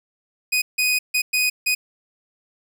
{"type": "tone bursts at uneven times", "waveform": "sawtooth", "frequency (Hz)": 2493, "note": "D#7", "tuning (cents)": 3, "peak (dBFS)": -14, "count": 5, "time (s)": [[0.52, 0.62], [0.78, 0.99], [1.14, 1.22], [1.33, 1.5], [1.66, 1.75]], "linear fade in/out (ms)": 10, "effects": []}